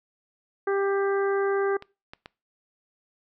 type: harmonic tone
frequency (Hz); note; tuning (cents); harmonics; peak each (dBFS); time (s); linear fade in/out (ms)
395.3; G4; +15; 1 / 2 / 3 / 4 / 5; -23 / -33 / -33 / -34 / -42; 0.67-1.77; 5
type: clicks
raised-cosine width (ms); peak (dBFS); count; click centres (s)
0.3; -24; 3; 1.824 / 2.135 / 2.259
effects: noise-tail reverb RT60 0.3 s tail -23 dB re dry